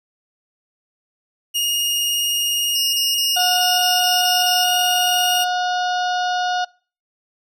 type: tone with vibrato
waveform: sawtooth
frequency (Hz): 2853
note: F7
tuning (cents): +36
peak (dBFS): -15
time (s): 1.54-5.45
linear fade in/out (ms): 20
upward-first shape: sine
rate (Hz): 18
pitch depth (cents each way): 10
type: tone bursts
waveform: triangle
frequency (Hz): 5274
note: E8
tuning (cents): 0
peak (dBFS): -21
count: 9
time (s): 2.75-4.642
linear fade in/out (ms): 5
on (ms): 180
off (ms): 34
type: harmonic tone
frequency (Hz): 724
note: F#5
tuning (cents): -38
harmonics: 1 / 2 / 4 / 5 / 6 / 7 / 8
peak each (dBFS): -19 / -25 / -31 / -33 / -35 / -36 / -37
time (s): 3.36-6.65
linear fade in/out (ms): 10
effects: noise-tail reverb RT60 0.4 s tail -24 dB re dry